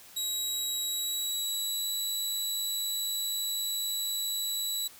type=tone with pitch glide; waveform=20% pulse; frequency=3857 to 3931 Hz; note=B7 to B7; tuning=-42 to -9 cents; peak=-24 dBFS; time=0.16-4.88 s; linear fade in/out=10 ms; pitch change=+33 cents; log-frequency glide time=0.75-1.86 s; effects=white hiss -52 dBFS RMS until 4.99 s